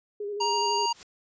sine tone with vibrato, 410 Hz, G#4, 22 cents flat, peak -30 dBFS, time 0.2-0.86 s, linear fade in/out 5 ms, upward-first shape square, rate 12 Hz, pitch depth 28 cents each way
harmonic tone, 940 Hz, A#5, 14 cents sharp, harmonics 1 / 3 / 5 / 7, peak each -25 / -33 / -31 / -35 dBFS, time 0.4-0.93 s, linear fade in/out 10 ms
white noise with exponential growth, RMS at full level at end -42 dBFS, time 0.79-1.03 s, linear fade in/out 1 ms, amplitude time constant 51 ms
effects resampled to 16000 Hz

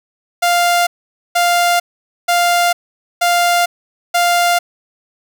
sawtooth tone bursts, 698.5 Hz, F5, in tune, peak -7 dBFS, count 5, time 0.42-4.59 s, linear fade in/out 10 ms, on 450 ms, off 480 ms, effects none

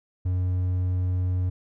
triangle tone, 91.1 Hz, F#2, 26 cents flat, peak -20 dBFS, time 0.25-1.5 s, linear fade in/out 10 ms, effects none

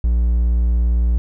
triangle tone, 58.8 Hz, A#1, 16 cents sharp, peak -11 dBFS, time 0.04-1.18 s, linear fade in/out 0 ms, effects none

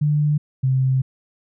sine tone pair in turn, 148.8 / 131.38 Hz, D3 / C3, +23 / +7 cents, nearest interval major second, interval 216 cents, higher first, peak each -15 dBFS, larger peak neither, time 0.01-0.38 / 0.63-1.02 s, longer second, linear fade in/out 10 ms, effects none

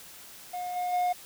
triangle tone with level steps, 718 Hz, F5, 48 cents sharp, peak -30 / -26 / -22 dBFS, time 0.53-1.13 s, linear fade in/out 10 ms, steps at 0.75 / 0.92 s, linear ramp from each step 20 ms, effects white hiss -48 dBFS RMS until 1.25 s

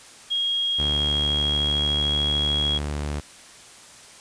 sine tone with pitch glide, 3272 to 3310 Hz, G#7 to G#7, -26 to -6 cents, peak -21 dBFS, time 0.3-2.79 s, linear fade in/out 20 ms, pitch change +20 cents, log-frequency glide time 1.04-2.21 s
sawtooth tone, 73.42 Hz, D2, in tune, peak -22 dBFS, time 0.78-3.21 s, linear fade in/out 20 ms
effects white hiss -46 dBFS RMS until 4.2 s + resampled to 22050 Hz

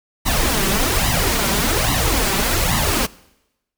pink noise with flanger, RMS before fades -18 dBFS, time 0.25-3.07 s, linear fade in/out 20 ms, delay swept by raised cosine 1 to 5.2 ms, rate 1.2 Hz, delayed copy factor +0.75, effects noise-tail reverb RT60 0.9 s tail -22 dB re dry

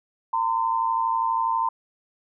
sine tone pair together, 913.7 / 1026 Hz, A#5 / C6, -35 / -34 cents, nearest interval major second, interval 201 cents, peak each -23 / -24 dBFS, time 0.33-1.69 s, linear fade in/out 5 ms, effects none

